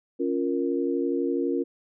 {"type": "chord", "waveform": "sine", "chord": "Bb minor", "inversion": "first", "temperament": "equal", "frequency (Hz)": [277.2, 349.2, 466.2], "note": ["Db4", "F4", "Bb4"], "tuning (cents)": [0, 0, 0], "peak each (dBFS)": [-27, -27, -29], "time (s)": [0.19, 1.64], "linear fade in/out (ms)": 20, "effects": []}